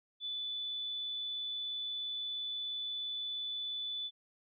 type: tone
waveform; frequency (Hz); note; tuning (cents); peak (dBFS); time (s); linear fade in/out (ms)
sine; 3483; A7; -18; -36; 0.2-4.11; 50
effects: none